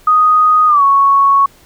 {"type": "tone with pitch glide", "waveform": "sine", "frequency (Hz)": [1244.5, 1108.7], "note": ["D#6", "C#6"], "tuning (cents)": [0, 0], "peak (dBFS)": -6, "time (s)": [0.07, 1.46], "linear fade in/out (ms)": 5, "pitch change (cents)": -200, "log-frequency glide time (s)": [0.67, 0.83], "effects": ["pink hiss -46 dBFS RMS until 1.65 s"]}